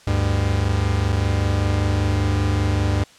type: tone pair together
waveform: 45% pulse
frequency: 75 / 100.11 Hz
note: D2 / G2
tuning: +37 / +37 cents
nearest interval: perfect fourth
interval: 500 cents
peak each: -22 / -19 dBFS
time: 0.07-3.04 s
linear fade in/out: 5 ms
effects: white hiss -49 dBFS RMS until 3.18 s + low-pass 7000 Hz 12 dB/octave